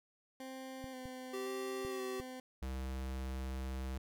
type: tone with vibrato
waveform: 20% pulse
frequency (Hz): 259.4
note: C4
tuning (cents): -15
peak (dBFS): -40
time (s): 0.4-2.4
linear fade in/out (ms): 2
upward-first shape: square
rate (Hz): 0.94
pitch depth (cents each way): 20
type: clicks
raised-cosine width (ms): 5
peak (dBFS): -36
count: 4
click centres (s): 0.842 / 1.056 / 1.85 / 2.2
type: tone with pitch glide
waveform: square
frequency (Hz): 387.9 to 381.5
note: G4 to G4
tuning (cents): -18 to -47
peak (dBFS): -40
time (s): 1.33-2.21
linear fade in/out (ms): 10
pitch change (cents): -29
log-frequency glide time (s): 1.88-1.94
type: tone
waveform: square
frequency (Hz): 65.41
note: C2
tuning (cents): 0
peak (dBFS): -39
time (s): 2.62-3.98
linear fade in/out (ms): 5
effects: none